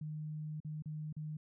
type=tone with dropouts; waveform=sine; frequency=153.3 Hz; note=D#3; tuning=25 cents flat; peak=-39 dBFS; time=0.01-1.37 s; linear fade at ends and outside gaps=5 ms; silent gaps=0.603-0.647 / 0.823-0.857 / 1.127-1.165 s; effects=none